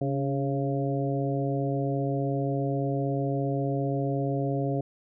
harmonic tone with a mistuned harmonic, 137.3 Hz, C#3, 16 cents flat, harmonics 1 / 2 / 3 / 4 / 5, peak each -28 / -31 / -33 / -34 / -35 dBFS, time 0.01-4.81 s, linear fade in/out 5 ms, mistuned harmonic 2, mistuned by +51 cents, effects none

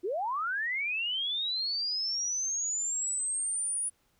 sine linear sweep, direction up, 321.8 to 9810 Hz, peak -29 dBFS, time 0.03-3.9 s, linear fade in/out 20 ms, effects pink hiss -71 dBFS RMS until 4.19 s

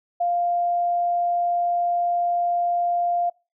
sine tone, 698.5 Hz, F5, in tune, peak -19 dBFS, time 0.2-3.3 s, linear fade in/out 10 ms, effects noise-tail reverb RT60 0.3 s tail -26 dB re dry

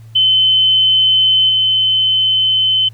sine tone with level steps, 3058 Hz, G7, 44 cents flat, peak -8 / -10 dBFS, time 0.15-2.89 s, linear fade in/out 10 ms, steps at 1.49 s, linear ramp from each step 5 ms, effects added 112 Hz sine -34 dBFS peak until 2.93 s + pink hiss -53 dBFS RMS until 2.93 s

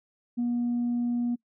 sine tone, 240.3 Hz, B3, 47 cents flat, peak -23 dBFS, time 0.37-1.36 s, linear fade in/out 20 ms, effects noise-tail reverb RT60 0.1 s tail -23 dB re dry + tanh soft clip ceiling -22 dBFS

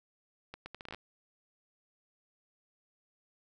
accelerating click train, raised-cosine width 0.3 ms, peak -27 dBFS, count 10, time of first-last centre 0.54-0.946 s, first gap 120 ms, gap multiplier 0.72, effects none

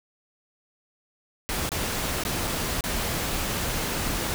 pink noise with dropouts, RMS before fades -28 dBFS, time 1.49-4.34 s, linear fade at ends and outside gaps 0 ms, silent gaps 1.691-1.718 / 2.236-2.251 / 2.473-2.477 / 2.808-2.839 s, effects none

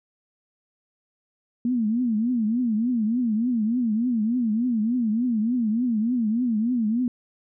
sine tone with vibrato, 231.1 Hz, A#3, 15 cents flat, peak -20 dBFS, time 1.65-7.08 s, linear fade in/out 2 ms, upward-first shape triangle, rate 3.4 Hz, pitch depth 190 cents each way, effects none

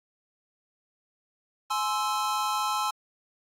square chord, Ab augmented, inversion none, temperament equal with one note detuned, 843.2 / 1046.5 / 1318.5 Hz, Ab5 / C6 / E6, +26 / 0 / 0 cents, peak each -31 dBFS, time 1.7-2.91 s, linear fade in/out 10 ms, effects low-pass 12000 Hz 12 dB/octave + AAC 64 kbps

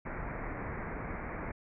pink low-pass noise, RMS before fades -39 dBFS, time 0.05-1.52 s, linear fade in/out 10 ms, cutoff 2300 Hz, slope 96 dB/octave, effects none

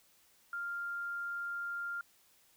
sine tone, 1396.9 Hz, F6, in tune, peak -36 dBFS, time 0.53-2.01 s, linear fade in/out 2 ms, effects white hiss -67 dBFS RMS until 2.56 s

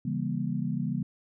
sine chord, C# diminished seventh, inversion none, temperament just, 138.59 / 166.31 / 199.57 / 239.5 Hz, C#3 / E3 / G3 / Bb3, 0 / +16 / +31 / +47 cents, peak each -33 dBFS, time 0.05-1.03 s, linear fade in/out 5 ms, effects none

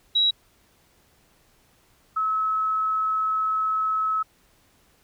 sine tone pair in turn, 3872 / 1292.1 Hz, B7 / E6, -35 / -35 cents, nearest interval octave + perfect fifth, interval 1900 cents, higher first, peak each -17 / -21 dBFS, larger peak first, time 0.15-0.31 / 2.16-4.23 s, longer second, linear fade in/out 10 ms, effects pink hiss -61 dBFS RMS until 5.03 s

